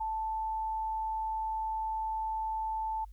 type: tone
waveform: sine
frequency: 880 Hz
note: A5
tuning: in tune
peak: -31 dBFS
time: 0-3.05 s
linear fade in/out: 10 ms
effects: added 50 Hz sine -46 dBFS peak until 3.12 s + white hiss -75 dBFS RMS until 3.12 s